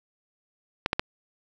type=clicks; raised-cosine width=0.3 ms; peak=-7 dBFS; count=3; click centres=0.861 / 0.931 / 0.995 s; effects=none

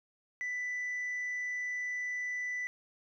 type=tone with tanh clipping; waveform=sine; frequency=1985 Hz; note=B6; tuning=8 cents sharp; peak=-34 dBFS; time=0.41-2.67 s; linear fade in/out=0 ms; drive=1 dB; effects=none

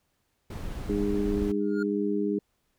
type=noise; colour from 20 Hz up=brown; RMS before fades=-34 dBFS; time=0.5-1.52 s; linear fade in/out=5 ms
type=harmonic tone; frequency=102 Hz; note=G#2; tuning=31 cents flat; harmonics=2 / 3 / 4; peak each=-29 / -29 / -29 dBFS; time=0.89-2.39 s; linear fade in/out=5 ms
type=tone with exponential growth; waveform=triangle; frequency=1419 Hz; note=F6; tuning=27 cents sharp; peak=-29 dBFS; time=1.6-1.83 s; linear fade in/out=5 ms; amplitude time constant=49 ms
effects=pink hiss -74 dBFS RMS until 2.78 s

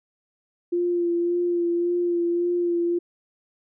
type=tone with vibrato; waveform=sine; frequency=347 Hz; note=F4; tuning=11 cents flat; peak=-20 dBFS; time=0.72-2.99 s; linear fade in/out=10 ms; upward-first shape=sine; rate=1.8 Hz; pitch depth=21 cents each way; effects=none

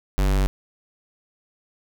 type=tone; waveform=square; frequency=48.25 Hz; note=G1; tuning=27 cents flat; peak=-18 dBFS; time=0.18-0.47 s; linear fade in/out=0 ms; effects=none

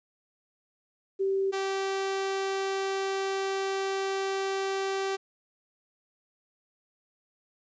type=tone pair in turn; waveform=sine / sawtooth; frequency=388.1 / 388.1 Hz; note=G4 / G4; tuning=-17 / -17 cents; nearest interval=unison; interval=0 cents; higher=neither; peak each=-24 dBFS; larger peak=neither; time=1.19-1.52 / 1.52-5.17 s; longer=second; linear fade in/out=20 ms; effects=resampled to 16000 Hz + 11-bit

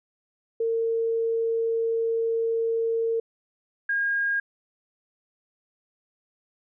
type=tone pair in turn; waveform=sine; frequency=455.9 / 1624.6 Hz; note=A#4 / G#6; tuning=-39 / -39 cents; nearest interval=octave + minor seventh; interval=2200 cents; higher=second; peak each=-22 dBFS; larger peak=neither; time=0.6-3.2 / 3.89-4.4 s; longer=first; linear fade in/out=5 ms; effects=none

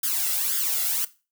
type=noise with flanger; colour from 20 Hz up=blue; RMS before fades=-25 dBFS; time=0.03-1.05 s; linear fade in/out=5 ms; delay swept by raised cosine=0.59 to 1.5 ms; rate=1.9 Hz; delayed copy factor=+0.8; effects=noise-tail reverb RT60 0.3 s tail -17 dB re dry

